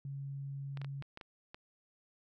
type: tone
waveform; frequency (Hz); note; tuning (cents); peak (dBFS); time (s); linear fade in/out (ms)
sine; 138.59; C#3; 0; -39; 0.05-1.02; 2
type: clicks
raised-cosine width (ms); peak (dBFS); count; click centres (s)
0.3; -31; 7; 0.773 / 0.816 / 0.846 / 1.024 / 1.174 / 1.212 / 1.545
effects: none